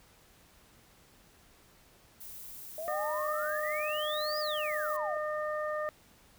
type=noise; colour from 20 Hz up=violet; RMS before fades=-46 dBFS; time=2.2-4.97 s; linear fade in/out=10 ms
type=exponential two-way sweep; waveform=sine; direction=up then down; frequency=611 to 5050 to 611 Hz; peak=-36 dBFS; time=2.78-5.17 s; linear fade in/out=2 ms; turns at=4.39 s
type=harmonic tone; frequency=608 Hz; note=D#5; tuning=40 cents flat; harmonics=1 / 2 / 3; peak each=-33 / -37 / -41 dBFS; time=2.88-5.89 s; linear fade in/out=0 ms
effects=pink hiss -61 dBFS RMS until 6.38 s